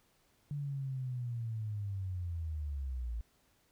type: linear sweep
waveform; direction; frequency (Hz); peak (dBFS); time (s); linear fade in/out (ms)
sine; down; 146.5 to 55; -35; 0.51-3.21; 0
effects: pink hiss -71 dBFS RMS until 3.71 s